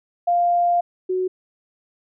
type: tone pair in turn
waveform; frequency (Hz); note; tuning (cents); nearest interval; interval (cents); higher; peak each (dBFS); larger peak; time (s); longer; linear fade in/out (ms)
sine; 698.5 / 370; F5 / F#4; 0 / 0; major seventh; 1100; first; -15 / -19; first; 0.27-0.81 / 1.09-1.28; first; 10
effects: none